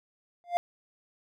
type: tone with exponential growth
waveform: triangle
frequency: 698.5 Hz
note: F5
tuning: in tune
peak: -17 dBFS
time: 0.44-0.57 s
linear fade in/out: 0 ms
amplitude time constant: 27 ms
effects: none